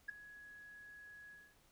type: tone with ADSR envelope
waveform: sine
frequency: 1675 Hz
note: G#6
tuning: 14 cents sharp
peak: -35 dBFS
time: 0.08-1.56 s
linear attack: 13 ms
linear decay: 7 ms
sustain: -18 dB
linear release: 260 ms
effects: tanh soft clip ceiling -34 dBFS + pink hiss -70 dBFS RMS until 1.71 s